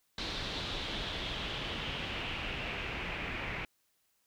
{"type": "noise with low-pass filter sweep", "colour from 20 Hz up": "pink", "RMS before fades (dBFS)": -38, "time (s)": [0.18, 3.65], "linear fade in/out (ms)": 2, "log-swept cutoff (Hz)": [4000, 2300], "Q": 3.5, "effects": ["white hiss -75 dBFS RMS until 4.26 s"]}